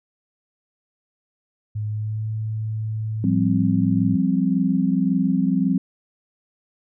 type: tone with pitch glide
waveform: sine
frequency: 106.2 to 109.31 Hz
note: G#2 to A2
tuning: +39 to -11 cents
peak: -23 dBFS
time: 1.75-4.16 s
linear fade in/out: 10 ms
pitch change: +50 cents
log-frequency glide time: 1.88-2.27 s
type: chord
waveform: sine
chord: F suspended second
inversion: none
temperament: just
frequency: 174.61 / 196.44 / 261.9 Hz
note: F3 / G3 / C4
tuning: 0 / +4 / +2 cents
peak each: -22 / -21 / -21 dBFS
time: 3.24-5.78 s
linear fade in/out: 2 ms
effects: none